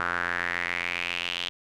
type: tone with band-pass filter sweep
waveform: sawtooth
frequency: 87.3 Hz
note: F2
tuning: in tune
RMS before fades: -30 dBFS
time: 0-1.49 s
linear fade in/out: 0 ms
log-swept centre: 1400 to 3200 Hz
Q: 4.4
effects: none